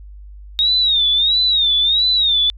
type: tone with vibrato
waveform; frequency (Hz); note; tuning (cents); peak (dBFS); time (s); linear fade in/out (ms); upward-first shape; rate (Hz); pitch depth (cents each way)
sine; 3720; A#7; -4; -12; 0.59-2.5; 0; sine; 1.5; 130
effects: added 50 Hz sine -34 dBFS peak until 2.57 s